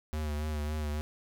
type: tone with vibrato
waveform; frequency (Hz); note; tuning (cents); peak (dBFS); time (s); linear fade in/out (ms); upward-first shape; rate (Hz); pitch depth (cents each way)
square; 75.6; D#2; -49; -32; 0.13-1.01; 0; sine; 3.6; 39
effects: none